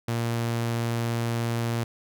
sawtooth tone, 116.8 Hz, A#2, 4 cents sharp, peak -21 dBFS, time 0.08-1.84 s, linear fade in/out 5 ms, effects none

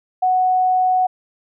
sine tone, 740 Hz, F#5, in tune, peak -13 dBFS, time 0.22-1.07 s, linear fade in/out 10 ms, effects none

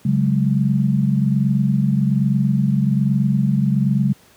sine chord, C# suspended fourth, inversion none, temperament equal with one note detuned, 138.59 / 186.5 / 207.7 Hz, C#3 / F#3 / G#3, 0 / +14 / 0 cents, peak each -17 / -20 / -19 dBFS, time 0.05-4.13 s, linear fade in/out 5 ms, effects pink hiss -51 dBFS RMS until 4.36 s + high-pass 80 Hz 12 dB/octave

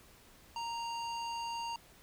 square tone with low-pass filter, 931 Hz, A#5, 2 cents flat, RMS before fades -39 dBFS, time 0.56-1.76 s, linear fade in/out 2 ms, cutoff 5600 Hz, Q 1.3, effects pink hiss -60 dBFS RMS until 2.02 s

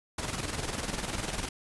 pink noise with tremolo, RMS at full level -32 dBFS, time 0.18-1.49 s, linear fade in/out 5 ms, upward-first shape square, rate 20 Hz, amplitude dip 55%, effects resampled to 24000 Hz

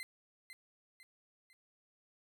35% pulse tone with echo, 2067 Hz, C7, 22 cents flat, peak -40 dBFS, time 0-0.03 s, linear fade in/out 0 ms, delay 500 ms, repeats 3, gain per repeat -7 dB, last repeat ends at 1.53 s, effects none

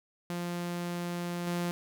sawtooth tone with level steps, 174.3 Hz, F3, 3 cents flat, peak -29 / -26 dBFS, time 0.3-1.71 s, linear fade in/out 0 ms, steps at 1.47 s, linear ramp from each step 2 ms, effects none

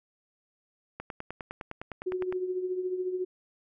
click train, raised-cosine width 0.5 ms, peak -22 dBFS, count 14, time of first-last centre 1-2.325 s, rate 9.81 Hz
sine tone with tremolo, 367.3 Hz, F#4, 13 cents flat, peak -26 dBFS, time 2.06-3.25 s, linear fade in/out 10 ms, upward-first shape triangle, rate 14 Hz, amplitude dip 65%
effects none

